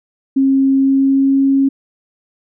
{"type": "tone with pitch glide", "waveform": "sine", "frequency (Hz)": [270, 272.5], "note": ["C#4", "C#4"], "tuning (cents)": [-45, -29], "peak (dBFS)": -9, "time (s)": [0.36, 1.69], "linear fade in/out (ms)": 10, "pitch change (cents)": 16, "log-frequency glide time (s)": [0.75, 1.41], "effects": []}